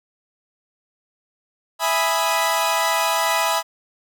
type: chord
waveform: sawtooth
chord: E major seventh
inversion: none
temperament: equal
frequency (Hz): 659.3 / 830.6 / 987.8 / 1244.5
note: E5 / G#5 / B5 / D#6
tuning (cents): 0 / 0 / 0 / 0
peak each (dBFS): -20 / -21 / -18 / -22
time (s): 1.79-3.63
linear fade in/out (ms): 50
effects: none